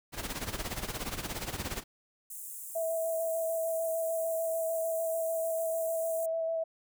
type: noise with tremolo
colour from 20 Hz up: pink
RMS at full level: -34 dBFS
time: 0.12-1.84 s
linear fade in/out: 50 ms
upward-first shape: sine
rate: 17 Hz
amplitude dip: 75%
type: high-pass noise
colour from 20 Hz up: pink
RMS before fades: -43 dBFS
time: 2.3-6.26 s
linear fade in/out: 5 ms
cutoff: 7400 Hz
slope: 48 dB/octave
type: tone with vibrato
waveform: sine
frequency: 654 Hz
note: E5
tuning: 14 cents flat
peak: -29 dBFS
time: 2.75-6.64 s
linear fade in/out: 10 ms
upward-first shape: square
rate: 6.7 Hz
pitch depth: 12 cents each way
effects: none